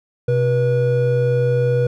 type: tone pair together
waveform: triangle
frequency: 127.3 / 484.4 Hz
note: C3 / B4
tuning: -47 / -34 cents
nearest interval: octave + major seventh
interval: 2313 cents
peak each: -15 dBFS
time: 0.28-1.87 s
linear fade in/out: 5 ms
effects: none